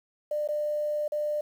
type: tone with dropouts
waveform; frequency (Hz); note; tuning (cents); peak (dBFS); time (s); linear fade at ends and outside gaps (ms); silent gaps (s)
sine; 597; D5; +28; -26; 0.31-1.41; 5; 0.476-0.487 / 1.08-1.12
effects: 9-bit